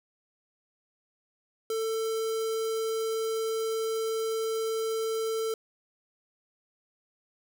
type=tone with notch filter; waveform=square; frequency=445.8 Hz; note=A4; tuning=23 cents sharp; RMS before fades=-30 dBFS; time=1.7-5.54 s; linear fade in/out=2 ms; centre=2000 Hz; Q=1.2; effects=none